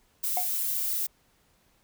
violet noise, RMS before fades -29 dBFS, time 0.23-1.07 s, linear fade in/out 10 ms
triangle tone with exponential decay, 725 Hz, F#5, 35 cents flat, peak -21 dBFS, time 0.37-0.49 s, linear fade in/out 1 ms, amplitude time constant 25 ms
effects pink hiss -66 dBFS RMS until 1.83 s

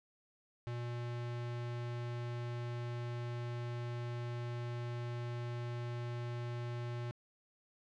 square tone, 120 Hz, B2, 49 cents flat, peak -39 dBFS, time 0.67-7.11 s, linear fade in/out 0 ms, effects low-pass 4000 Hz 12 dB/octave

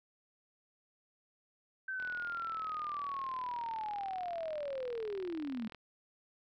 sine linear sweep, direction down, 1553 to 210 Hz, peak -36 dBFS, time 1.88-5.68 s, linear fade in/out 5 ms
click train, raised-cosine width 0.3 ms, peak -33 dBFS, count 152, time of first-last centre 2-5.747 s, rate 40.3 Hz
effects none

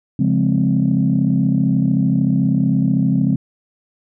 sine chord, Db major seventh, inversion none, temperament equal, 138.59 / 174.61 / 207.7 / 261.6 Hz, Db3 / F3 / Ab3 / C4, 0 / 0 / 0 / 0 cents, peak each -18 dBFS, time 0.19-3.36 s, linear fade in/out 5 ms, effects tanh soft clip ceiling -5 dBFS

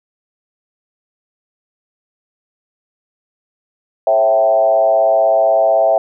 sine tone with frequency modulation, 659.3 Hz, E5, in tune, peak -9 dBFS, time 4.07-5.98 s, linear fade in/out 2 ms, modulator 116 Hz, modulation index 0.93, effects none

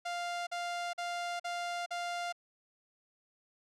sawtooth tone bursts, 698.5 Hz, F5, in tune, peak -31 dBFS, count 5, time 0.05-2.326 s, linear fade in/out 10 ms, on 420 ms, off 44 ms, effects low-pass 7000 Hz 12 dB/octave

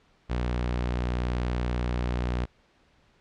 sawtooth tone, 60.8 Hz, B1, 26 cents flat, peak -22 dBFS, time 0.29-2.46 s, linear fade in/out 20 ms, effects pink hiss -63 dBFS RMS until 3.2 s + low-pass 4000 Hz 12 dB/octave

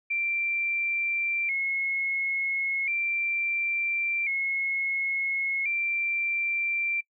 sine tone with vibrato, 2263 Hz, C#7, 35 cents sharp, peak -25 dBFS, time 0.1-7.01 s, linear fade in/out 10 ms, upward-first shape square, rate 0.36 Hz, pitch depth 70 cents each way, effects noise-tail reverb RT60 0.1 s tail -25 dB re dry

